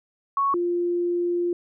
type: tone pair in turn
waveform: sine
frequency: 1108.7 / 349.2 Hz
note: C#6 / F4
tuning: 0 / 0 cents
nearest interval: octave + minor sixth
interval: 2000 cents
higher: first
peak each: -19 / -21 dBFS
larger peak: first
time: 0.37-0.54 / 0.54-1.53 s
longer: second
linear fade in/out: 2 ms
effects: none